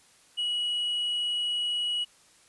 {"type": "tone with hard clipping", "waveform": "sine", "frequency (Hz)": 2918, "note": "F#7", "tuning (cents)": -25, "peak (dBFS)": -27, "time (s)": [0.37, 2.05], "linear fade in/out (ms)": 20, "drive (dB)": 2, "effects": ["white hiss -59 dBFS RMS until 2.48 s", "resampled to 24000 Hz"]}